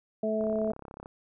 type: harmonic tone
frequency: 217.5 Hz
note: A3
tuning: 20 cents flat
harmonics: 1 / 2 / 3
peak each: -31 / -32 / -29 dBFS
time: 0.23-0.72 s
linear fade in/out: 5 ms
type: click train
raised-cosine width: 1 ms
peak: -29 dBFS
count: 23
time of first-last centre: 0.41-1.059 s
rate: 33.9 Hz
effects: none